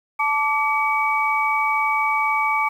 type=tone cluster; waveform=sine; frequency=876 / 1163 / 2271 Hz; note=A5 / D6 / C#7; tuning=-8 / -17 / +41 cents; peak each=-22 dBFS; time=0.19-2.69 s; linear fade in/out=10 ms; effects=8-bit